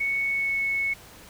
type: tone with pitch glide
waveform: sine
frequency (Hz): 2217 to 2203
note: C#7 to C#7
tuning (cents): 0 to -11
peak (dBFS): -23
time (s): 0-0.94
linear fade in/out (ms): 10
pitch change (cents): -11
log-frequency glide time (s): 0.23-0.62
effects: pink hiss -48 dBFS RMS until 1.29 s